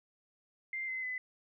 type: tone with pitch steps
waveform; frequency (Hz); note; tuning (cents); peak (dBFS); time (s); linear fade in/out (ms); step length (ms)
sine; 2094 / 2053 / 2013; C7 / C7 / B6; +1 / -33 / +33; -35; 0.73-1.18; 2; 150
effects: none